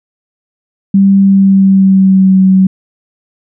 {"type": "tone with pitch glide", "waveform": "sine", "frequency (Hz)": [196, 189.21], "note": ["G3", "F#3"], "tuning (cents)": [0, 39], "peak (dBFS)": -3, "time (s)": [0.94, 2.67], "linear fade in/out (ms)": 5, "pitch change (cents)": -61, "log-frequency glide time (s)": [1.19, 2.39], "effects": []}